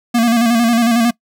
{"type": "tone with vibrato", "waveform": "square", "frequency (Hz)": 233.1, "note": "A#3", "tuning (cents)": 0, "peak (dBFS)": -11, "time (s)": [0.14, 1.11], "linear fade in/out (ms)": 10, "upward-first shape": "square", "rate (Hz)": 11, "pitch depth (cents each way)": 45, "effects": ["noise-tail reverb RT60 0.1 s tail -23 dB re dry"]}